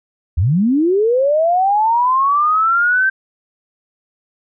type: linear sweep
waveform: sine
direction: up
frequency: 70 to 1568 Hz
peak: -11 dBFS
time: 0.37-3.1 s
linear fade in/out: 10 ms
effects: none